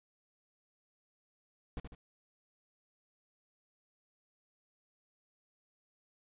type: noise with echo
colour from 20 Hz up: brown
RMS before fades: -39 dBFS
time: 1.77-1.8 s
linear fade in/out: 2 ms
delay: 75 ms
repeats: 2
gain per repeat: -6 dB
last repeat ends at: 1.95 s
effects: resampled to 8000 Hz